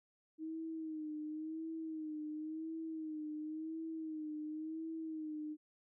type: tone with vibrato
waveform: sine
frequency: 313.8 Hz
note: D#4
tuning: 15 cents sharp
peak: -40 dBFS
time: 0.38-5.57 s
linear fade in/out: 50 ms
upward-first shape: sine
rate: 0.94 Hz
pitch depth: 55 cents each way
effects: none